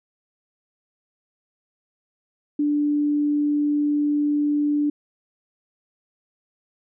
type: tone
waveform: sine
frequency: 293.7 Hz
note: D4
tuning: in tune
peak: -18 dBFS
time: 2.59-4.9 s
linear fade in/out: 5 ms
effects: none